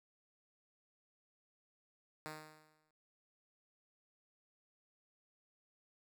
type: tone with exponential decay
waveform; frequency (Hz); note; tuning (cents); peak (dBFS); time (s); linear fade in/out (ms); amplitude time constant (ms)
5% pulse; 154.7; D#3; -10; -31; 2.26-2.91; 0; 140
effects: none